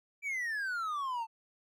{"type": "exponential sweep", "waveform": "triangle", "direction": "down", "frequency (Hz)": [2349, 880], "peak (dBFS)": -31, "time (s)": [0.22, 1.27], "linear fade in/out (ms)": 50, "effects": []}